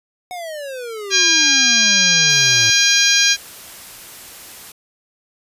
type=exponential sweep; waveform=square; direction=down; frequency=740 to 108.4 Hz; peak=-27 dBFS; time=0.31-2.7 s; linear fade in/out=0 ms
type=harmonic tone; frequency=810 Hz; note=G#5; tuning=43 cents flat; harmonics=2 / 3 / 4 / 5 / 6 / 7 / 8; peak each=-19 / -19 / -19 / -19 / -19 / -19 / -19 dBFS; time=1.1-3.37 s; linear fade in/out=50 ms
type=noise; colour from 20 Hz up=white; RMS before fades=-37 dBFS; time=2.29-4.72 s; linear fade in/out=5 ms
effects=resampled to 32000 Hz